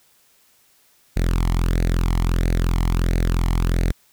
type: tone with flanger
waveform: sawtooth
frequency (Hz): 42.81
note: F1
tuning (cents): -34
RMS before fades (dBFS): -19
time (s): 1.16-3.92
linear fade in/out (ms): 10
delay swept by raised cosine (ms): 0.47 to 0.98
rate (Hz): 1.5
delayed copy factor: +0.7
effects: white hiss -58 dBFS RMS until 4.12 s